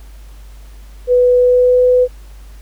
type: tone with pitch glide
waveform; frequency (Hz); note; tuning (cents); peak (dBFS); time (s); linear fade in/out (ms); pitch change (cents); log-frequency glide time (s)
sine; 494.9 to 499.8; B4 to B4; +4 to +21; -7; 1.07-2.08; 50; +17; 1.37-1.82
effects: added 50 Hz sine -33 dBFS peak until 2.61 s + pink hiss -48 dBFS RMS until 2.61 s